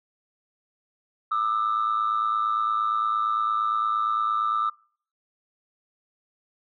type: tone pair together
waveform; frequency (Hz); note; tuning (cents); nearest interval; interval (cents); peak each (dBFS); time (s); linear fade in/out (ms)
sine; 1201.3 / 1310; D6 / E6; +39 / -11; minor second; 150; -23 / -24; 1.31-4.7; 10
effects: noise-tail reverb RT60 0.5 s tail -24 dB re dry + tanh soft clip ceiling -17 dBFS